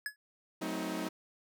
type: tone with exponential decay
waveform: square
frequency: 1696 Hz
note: G#6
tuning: 36 cents sharp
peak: -31 dBFS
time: 0.06-0.16 s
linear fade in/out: 1 ms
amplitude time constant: 20 ms
type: chord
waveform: sawtooth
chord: F# diminished seventh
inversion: none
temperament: equal with one note detuned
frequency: 185 / 220 / 261.6 / 316.2 Hz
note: F#3 / A3 / C4 / Eb4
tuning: 0 / 0 / 0 / +28 cents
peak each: -37 / -38 / -38 / -34 dBFS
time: 0.61-1.09 s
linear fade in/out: 10 ms
effects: none